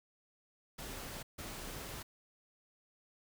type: noise bursts at uneven times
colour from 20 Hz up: pink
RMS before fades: -45 dBFS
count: 2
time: 0.78-1.23 / 1.38-2.03 s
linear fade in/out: 10 ms
effects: none